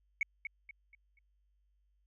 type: tone with echo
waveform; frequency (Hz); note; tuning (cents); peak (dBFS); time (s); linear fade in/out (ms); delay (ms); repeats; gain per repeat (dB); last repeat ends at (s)
sine; 2217; C#7; 0; -27; 0.21-0.23; 2; 240; 4; -9; 1.19
effects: tanh soft clip ceiling -23 dBFS + added 50 Hz sine -70 dBFS peak until 2.06 s